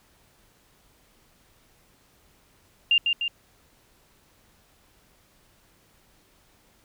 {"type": "tone with echo", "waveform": "sine", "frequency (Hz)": 2794, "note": "F7", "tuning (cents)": 0, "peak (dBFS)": -16, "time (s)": [2.91, 2.98], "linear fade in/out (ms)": 2, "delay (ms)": 150, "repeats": 2, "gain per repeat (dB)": -4, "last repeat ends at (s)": 3.28, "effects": ["pink hiss -61 dBFS RMS until 6.84 s"]}